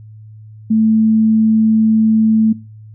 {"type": "tone", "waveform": "sine", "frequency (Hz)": 220, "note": "A3", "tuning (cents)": 0, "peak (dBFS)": -9, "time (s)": [0.7, 2.53], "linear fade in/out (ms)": 10, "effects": ["noise-tail reverb RT60 0.4 s tail -23 dB re dry", "added 108 Hz sine -34 dBFS peak until 2.94 s"]}